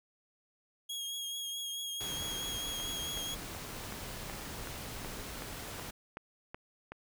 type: tone with vibrato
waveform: sawtooth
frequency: 3284 Hz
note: G#7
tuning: 20 cents flat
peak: -34 dBFS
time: 0.89-3.35 s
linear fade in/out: 10 ms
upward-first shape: triangle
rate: 4.6 Hz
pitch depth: 29 cents each way
type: noise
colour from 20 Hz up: pink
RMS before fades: -43 dBFS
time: 2-5.91 s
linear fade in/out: 10 ms
type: click train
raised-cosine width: 0.5 ms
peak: -27 dBFS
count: 12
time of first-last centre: 2.8-6.92 s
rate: 2.67 Hz
effects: none